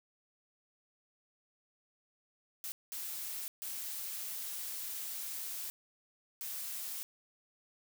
blue noise bursts at uneven times, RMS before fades -41 dBFS, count 4, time 2.64-2.72 / 2.92-3.48 / 3.62-5.7 / 6.41-7.03 s, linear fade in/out 0 ms, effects none

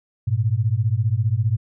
sine beating tone pair, 103.2 / 118.2 Hz, G#2 / A#2, -10 / +24 cents, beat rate 15 Hz, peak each -20 dBFS, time 0.27-1.57 s, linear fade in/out 10 ms, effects none

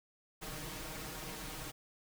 pink noise with comb filter, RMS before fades -44 dBFS, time 0.41-1.72 s, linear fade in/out 20 ms, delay 6.4 ms, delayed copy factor +0.75, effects none

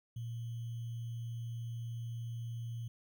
sine tone with sample-and-hold, 116.7 Hz, A#2, 2 cents sharp, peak -38 dBFS, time 0.16-2.88 s, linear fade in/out 5 ms, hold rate 3150 Hz, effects none

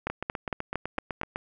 two click trains, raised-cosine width 0.5 ms, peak -16 / -13 dBFS, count 11 / 6, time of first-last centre 0.1-1.359 / 0.07-1.214 s, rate 7.94 / 4.37 Hz, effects none

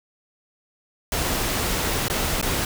pink noise with dropouts, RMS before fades -24 dBFS, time 1.12-2.65 s, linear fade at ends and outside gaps 2 ms, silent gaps 2.083-2.099 / 2.414-2.426 s, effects none

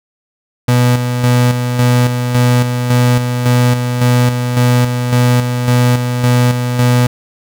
35% pulse tone with tremolo, 123.2 Hz, B2, 4 cents flat, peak -6 dBFS, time 0.68-7.07 s, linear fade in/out 5 ms, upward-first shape square, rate 1.8 Hz, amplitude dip 50%, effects none

